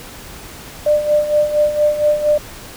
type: tone with tremolo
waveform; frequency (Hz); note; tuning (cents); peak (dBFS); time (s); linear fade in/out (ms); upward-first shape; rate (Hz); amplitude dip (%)
sine; 597; D5; +28; -9; 0.86-2.38; 5; sine; 4.3; 70
effects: pink hiss -35 dBFS RMS until 2.76 s